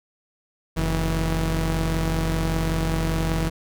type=tone pair together; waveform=sawtooth; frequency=45.17 / 162.1 Hz; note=F#1 / E3; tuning=-41 / -29 cents; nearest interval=octave + minor seventh; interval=2212 cents; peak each=-20 dBFS; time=0.76-3.5 s; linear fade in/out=20 ms; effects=none